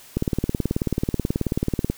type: click train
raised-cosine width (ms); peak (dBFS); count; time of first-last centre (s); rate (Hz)
3; -8; 33; 0.17-1.9; 18.5
effects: white hiss -47 dBFS RMS until 1.97 s